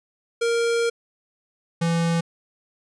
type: tone pair in turn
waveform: square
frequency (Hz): 466.2 / 167.61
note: A#4 / E3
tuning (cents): 0 / +29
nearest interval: octave + tritone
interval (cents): 1771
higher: first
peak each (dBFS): -20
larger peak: neither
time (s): 0.41-0.9 / 1.81-2.21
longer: first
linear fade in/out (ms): 10
effects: resampled to 22050 Hz